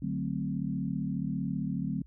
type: chord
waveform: sine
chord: D dominant seventh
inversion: none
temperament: equal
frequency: 146.83 / 185 / 220 / 261.6 Hz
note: D3 / F#3 / A3 / C4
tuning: 0 / 0 / 0 / 0 cents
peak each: -35 / -34 / -36 / -36 dBFS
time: 0.02-2.02 s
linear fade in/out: 5 ms
effects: added 60 Hz sine -51 dBFS peak until 2.06 s

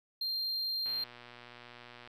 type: tone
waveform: triangle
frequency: 4185 Hz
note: C8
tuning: in tune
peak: -31 dBFS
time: 0.21-1.04 s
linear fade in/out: 5 ms
type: click train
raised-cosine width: 0.3 ms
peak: -34 dBFS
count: 148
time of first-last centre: 0.86-2.075 s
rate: 121 Hz
effects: none

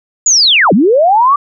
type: linear two-way sweep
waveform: sine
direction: down then up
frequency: 7040 to 165.2 to 1179 Hz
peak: -5 dBFS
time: 0.26-1.36 s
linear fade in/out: 5 ms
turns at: 0.73 s
effects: none

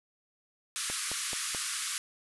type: band-pass noise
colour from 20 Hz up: white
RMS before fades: -35 dBFS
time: 0.76-1.98 s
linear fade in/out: 0 ms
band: 1100 to 11000 Hz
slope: 96 dB/octave
type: click train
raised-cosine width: 1 ms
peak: -25 dBFS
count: 4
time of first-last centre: 0.9-1.548 s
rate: 4.63 Hz
effects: none

